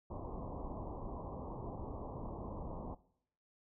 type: low-pass noise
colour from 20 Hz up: pink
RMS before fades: -44 dBFS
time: 0.1-2.95 s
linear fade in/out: 10 ms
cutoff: 1100 Hz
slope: 96 dB/octave
effects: noise-tail reverb RT60 0.7 s tail -20 dB re dry